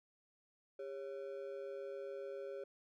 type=ring-modulated tone; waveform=triangle; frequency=476.3 Hz; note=A#4; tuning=37 cents sharp; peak=-38 dBFS; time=0.79-2.64 s; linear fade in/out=5 ms; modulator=73.6 Hz; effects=none